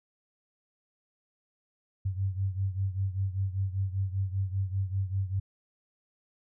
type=beating tone pair; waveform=sine; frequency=95.1 / 100.2 Hz; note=F#2 / G2; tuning=+48 / +38 cents; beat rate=5.1 Hz; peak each=-29 / -33 dBFS; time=2.05-5.4 s; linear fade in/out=10 ms; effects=none